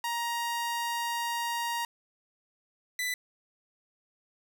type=tone pair in turn; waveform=sawtooth; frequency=940 / 1991.8 Hz; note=A#5 / B6; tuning=+14 / +14 cents; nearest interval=octave + minor second; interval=1300 cents; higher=second; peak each=-26 dBFS; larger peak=neither; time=0.04-1.85 / 2.99-3.14 s; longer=first; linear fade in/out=2 ms; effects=none